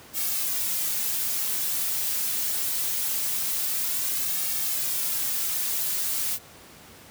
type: noise with flanger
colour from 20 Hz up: blue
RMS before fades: -27 dBFS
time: 0.13-6.39 s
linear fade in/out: 50 ms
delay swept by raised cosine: 2 to 5.2 ms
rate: 0.23 Hz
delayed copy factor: -0.7
effects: pink hiss -48 dBFS RMS until 7.1 s + high-pass 80 Hz 12 dB/octave